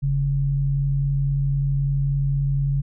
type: tone pair together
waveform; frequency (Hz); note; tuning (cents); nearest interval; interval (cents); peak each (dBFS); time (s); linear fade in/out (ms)
sine; 42.34 / 138.59; E1 / C#3; +47 / 0; octave + major sixth; 2053; -26 / -19; 0.02-2.82; 20
effects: none